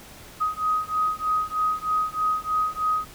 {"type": "beating tone pair", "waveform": "sine", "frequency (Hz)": [1254, 1257.2], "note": ["D#6", "D#6"], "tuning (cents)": [13, 18], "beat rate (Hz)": 3.2, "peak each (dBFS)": -25, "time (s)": [0.4, 3.06], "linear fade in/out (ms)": 20, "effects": ["pink hiss -45 dBFS RMS until 3.14 s"]}